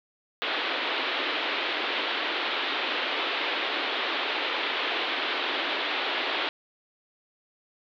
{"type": "band-pass noise", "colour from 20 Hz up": "white", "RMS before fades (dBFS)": -29, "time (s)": [0.42, 6.49], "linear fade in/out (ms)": 0, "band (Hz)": [270, 3800], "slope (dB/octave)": 48, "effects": []}